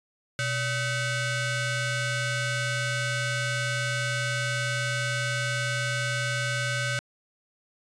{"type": "ring-modulated tone", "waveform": "sawtooth", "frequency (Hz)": 699, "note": "F5", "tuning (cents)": 1, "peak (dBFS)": -19, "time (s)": [0.39, 6.99], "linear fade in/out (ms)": 0, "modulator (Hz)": 824, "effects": ["resampled to 22050 Hz"]}